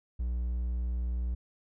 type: tone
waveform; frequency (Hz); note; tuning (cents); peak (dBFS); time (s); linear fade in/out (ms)
triangle; 60.3; B1; -41; -27; 0.19-1.35; 10
effects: none